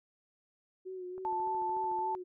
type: tone with vibrato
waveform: sine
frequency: 368.2 Hz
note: F#4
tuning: 8 cents flat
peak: -39 dBFS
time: 0.85-2.24 s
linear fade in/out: 20 ms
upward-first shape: sine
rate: 3.4 Hz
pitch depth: 38 cents each way
type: click train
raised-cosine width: 1 ms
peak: -39 dBFS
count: 12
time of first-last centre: 1.18-1.989 s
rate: 13.6 Hz
type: tone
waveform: sine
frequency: 880 Hz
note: A5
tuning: in tune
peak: -31 dBFS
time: 1.25-2.15 s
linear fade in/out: 0 ms
effects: none